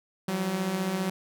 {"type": "beating tone pair", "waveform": "sawtooth", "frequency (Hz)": [174.61, 189.61], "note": ["F3", "F#3"], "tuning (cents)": [0, 43], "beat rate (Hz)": 15, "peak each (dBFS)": [-30, -24], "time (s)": [0.28, 1.1], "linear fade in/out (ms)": 5, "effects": []}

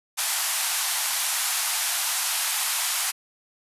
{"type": "band-pass noise", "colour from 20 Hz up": "white", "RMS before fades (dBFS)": -26, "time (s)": [0.17, 3.12], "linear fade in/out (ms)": 20, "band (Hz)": [700, 13000], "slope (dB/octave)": 48, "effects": ["resampled to 32000 Hz"]}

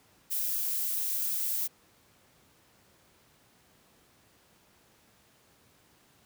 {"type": "noise", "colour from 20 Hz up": "violet", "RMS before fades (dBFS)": -31, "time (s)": [0.3, 1.68], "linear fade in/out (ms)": 20, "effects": ["pink hiss -63 dBFS RMS until 6.25 s", "high-pass 80 Hz 12 dB/octave"]}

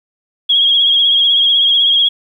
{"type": "tone with vibrato", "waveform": "sine", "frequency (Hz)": 3286, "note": "G#7", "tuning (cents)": -19, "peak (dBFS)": -8, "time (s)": [0.49, 2.09], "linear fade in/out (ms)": 10, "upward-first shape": "triangle", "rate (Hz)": 16, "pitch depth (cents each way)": 50, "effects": ["8-bit"]}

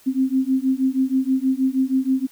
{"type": "beating tone pair", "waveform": "sine", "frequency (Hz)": [260.1, 266.4], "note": ["C4", "C4"], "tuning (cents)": [-10, 31], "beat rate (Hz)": 6.3, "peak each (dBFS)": -20, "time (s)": [0.06, 2.27], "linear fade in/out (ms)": 20, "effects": ["white hiss -52 dBFS RMS until 2.31 s"]}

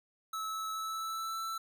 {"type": "tone with pitch glide", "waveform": "square", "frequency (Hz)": [1302, 1329.4], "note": ["E6", "E6"], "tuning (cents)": [-22, 14], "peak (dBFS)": -36, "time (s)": [0.33, 1.58], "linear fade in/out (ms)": 5, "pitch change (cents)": 36, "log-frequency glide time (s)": [0.71, 1.4], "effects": []}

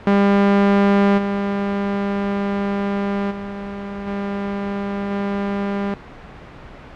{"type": "tone with level steps", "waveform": "sawtooth", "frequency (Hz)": 200, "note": "G3", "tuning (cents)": 35, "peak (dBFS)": [-8, -15, -23, -18, -16], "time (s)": [0.07, 5.94], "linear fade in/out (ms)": 2, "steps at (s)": [1.17, 3.3, 4.06, 5.1], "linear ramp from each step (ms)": 20, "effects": ["pink hiss -38 dBFS RMS until 6.95 s", "low-pass 2000 Hz 12 dB/octave"]}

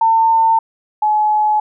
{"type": "tone pair in turn", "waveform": "sine", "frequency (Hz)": [901, 850.4], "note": ["A5", "G#5"], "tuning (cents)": [41, 41], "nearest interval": "minor second", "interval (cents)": 100, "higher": "first", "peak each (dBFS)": [-9, -11], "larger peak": "first", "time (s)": [[0.01, 0.59], [1.02, 1.6]], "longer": "neither", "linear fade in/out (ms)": 5, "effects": []}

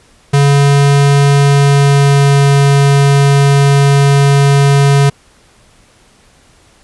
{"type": "tone with pitch glide", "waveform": "square", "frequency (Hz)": [141.2, 140.31], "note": ["C#3", "C#3"], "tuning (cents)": [32, 21], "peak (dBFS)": -6, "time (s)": [0.33, 5.1], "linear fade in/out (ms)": 10, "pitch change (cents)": -11, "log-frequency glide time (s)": [1.35, 2.47], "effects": ["pink hiss -47 dBFS RMS until 6.83 s", "resampled to 24000 Hz"]}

